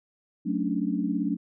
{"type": "chord", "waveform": "sine", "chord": "D major seventh", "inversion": "first", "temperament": "equal with one note detuned", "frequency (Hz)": [185, 220, 277.2, 295.5], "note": ["F#3", "A3", "C#4", "D4"], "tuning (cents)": [0, 0, 0, 11], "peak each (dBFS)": -30, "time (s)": [0.45, 1.37], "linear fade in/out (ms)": 20, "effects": []}